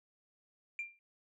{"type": "tone with exponential decay", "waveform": "sine", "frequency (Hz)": 2377, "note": "D7", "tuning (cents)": 20, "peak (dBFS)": -32, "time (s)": [0.79, 0.99], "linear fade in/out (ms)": 1, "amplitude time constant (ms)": 42, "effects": ["tanh soft clip ceiling -32 dBFS"]}